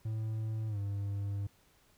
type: tone with pitch glide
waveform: triangle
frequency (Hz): 110 to 100.29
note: A2 to G2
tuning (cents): 0 to +40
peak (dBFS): -31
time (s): 0.05-1.47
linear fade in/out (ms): 5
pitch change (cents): -160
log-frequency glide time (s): 0.68-0.78
effects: pink hiss -67 dBFS RMS until 1.97 s